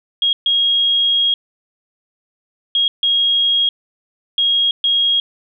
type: tone bursts at uneven times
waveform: sine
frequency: 3276 Hz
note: G#7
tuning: 24 cents flat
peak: -12 dBFS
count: 6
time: 0.22-0.33 / 0.46-1.34 / 2.75-2.88 / 3.03-3.69 / 4.38-4.71 / 4.84-5.2 s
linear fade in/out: 2 ms
effects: none